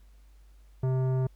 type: tone with tanh clipping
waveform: triangle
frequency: 130 Hz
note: C3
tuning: 11 cents flat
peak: -26 dBFS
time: 0.83-1.27 s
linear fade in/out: 5 ms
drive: 18 dB
effects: added 50 Hz sine -52 dBFS peak until 1.35 s + pink hiss -69 dBFS RMS until 1.35 s